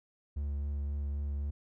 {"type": "tone with vibrato", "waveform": "triangle", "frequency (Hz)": 71.6, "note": "D2", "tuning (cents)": -43, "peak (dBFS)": -30, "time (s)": [0.36, 1.51], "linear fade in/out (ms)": 10, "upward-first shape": "triangle", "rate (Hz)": 3.8, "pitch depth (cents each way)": 18, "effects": []}